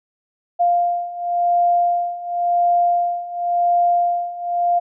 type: beating tone pair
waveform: sine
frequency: 698.5 / 699.43 Hz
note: F5 / F5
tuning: 0 / +2 cents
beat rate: 0.93 Hz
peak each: -20 / -17 dBFS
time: 0.59-4.8 s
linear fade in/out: 20 ms
effects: none